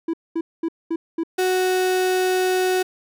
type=tone bursts; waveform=triangle; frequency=329.6 Hz; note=E4; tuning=in tune; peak=-18 dBFS; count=5; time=0.08-1.235 s; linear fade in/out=5 ms; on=55 ms; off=220 ms
type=tone; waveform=35% pulse; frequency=370 Hz; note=F#4; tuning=in tune; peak=-16 dBFS; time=1.38-2.83 s; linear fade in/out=10 ms
effects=none